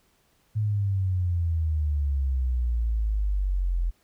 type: exponential sweep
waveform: sine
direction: down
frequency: 108.6 to 41.94 Hz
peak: -22 dBFS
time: 0.55-3.91 s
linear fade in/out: 20 ms
effects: pink hiss -66 dBFS RMS until 4.03 s